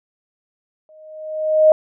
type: tone with exponential growth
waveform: sine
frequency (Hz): 622.3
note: D#5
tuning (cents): 0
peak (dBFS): -5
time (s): 0.89-1.72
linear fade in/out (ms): 1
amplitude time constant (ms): 180
effects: none